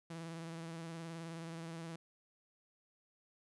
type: tone with vibrato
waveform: sawtooth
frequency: 165.2 Hz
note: E3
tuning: 4 cents sharp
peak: -40 dBFS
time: 0.1-1.96 s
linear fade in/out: 5 ms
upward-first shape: triangle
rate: 19 Hz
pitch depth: 43 cents each way
effects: resampled to 24000 Hz